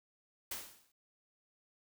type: noise with exponential decay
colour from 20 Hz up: white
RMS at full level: -38 dBFS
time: 0.51-0.92 s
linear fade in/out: 5 ms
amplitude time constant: 89 ms
effects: none